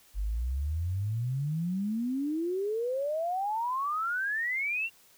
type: exponential sweep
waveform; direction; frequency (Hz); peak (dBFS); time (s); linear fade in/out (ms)
sine; up; 47.2 to 2794; -28; 0.14-4.9; 50
effects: white hiss -60 dBFS RMS until 5.17 s